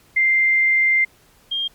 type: tone pair in turn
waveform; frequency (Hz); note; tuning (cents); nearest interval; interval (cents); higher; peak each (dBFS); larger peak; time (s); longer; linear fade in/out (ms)
sine; 2093 / 3211; C7 / G7; 0 / +41; perfect fifth; 741; second; -13 / -20; first; 0.16-1.05 / 1.51-1.68; first; 10
effects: pink hiss -54 dBFS RMS until 1.74 s + MP3 96 kbps